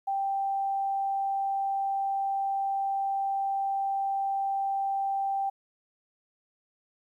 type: tone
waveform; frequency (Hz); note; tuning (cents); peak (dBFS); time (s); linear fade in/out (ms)
sine; 785; G5; +2; -26; 0.07-5.5; 10
effects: 11-bit